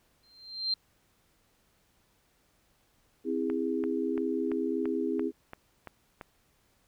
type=tone with exponential growth; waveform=sine; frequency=4156 Hz; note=C8; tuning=12 cents flat; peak=-24 dBFS; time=0.23-0.74 s; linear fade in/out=5 ms; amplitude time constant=110 ms
type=chord; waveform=sine; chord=C augmented; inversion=none; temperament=just; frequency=261.6 / 327 / 408.8 Hz; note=C4 / E4 / G#4; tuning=0 / -14 / -27 cents; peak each=-32 dBFS; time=3.24-5.32 s; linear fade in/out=50 ms
type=click train; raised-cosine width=0.5 ms; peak=-26 dBFS; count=9; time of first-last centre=3.5-6.212 s; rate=2.95 Hz
effects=pink hiss -69 dBFS RMS until 6.87 s